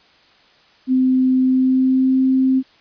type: tone with pitch glide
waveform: sine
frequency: 258.3 to 262.1 Hz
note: C4 to C4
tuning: -22 to +3 cents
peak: -12 dBFS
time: 0.87-2.63 s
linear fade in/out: 50 ms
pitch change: +25 cents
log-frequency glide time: 1.42-2.21 s
effects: white hiss -52 dBFS RMS until 2.8 s + resampled to 11025 Hz